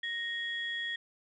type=tone pair together; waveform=sine; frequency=1864.7 / 3333 Hz; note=A#6 / G#7; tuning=0 / +5 cents; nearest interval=minor seventh; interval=1005 cents; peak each=-34 / -37 dBFS; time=0.03-0.96 s; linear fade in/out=5 ms; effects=tanh soft clip ceiling -25 dBFS